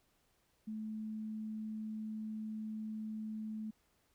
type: tone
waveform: sine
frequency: 216.9 Hz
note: A3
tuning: 25 cents flat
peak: -39 dBFS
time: 0.67-3.71 s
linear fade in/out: 10 ms
effects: pink hiss -75 dBFS RMS until 4.14 s